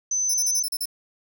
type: tone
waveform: sine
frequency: 6100 Hz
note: G8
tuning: 48 cents flat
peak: -21 dBFS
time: 0.11-0.63 s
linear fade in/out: 5 ms
type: tone bursts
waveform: 15% pulse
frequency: 5300 Hz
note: E8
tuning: 9 cents sharp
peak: -19 dBFS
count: 7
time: 0.29-0.856 s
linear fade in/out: 5 ms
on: 50 ms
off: 36 ms
effects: none